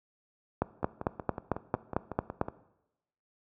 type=two click trains; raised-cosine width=1 ms; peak=-21 / -12 dBFS; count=10 / 9; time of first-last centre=0.83-2.484 / 0.62-2.414 s; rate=5.44 / 4.46 Hz; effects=noise-tail reverb RT60 0.9 s tail -18 dB re dry + high-pass 60 Hz 12 dB/octave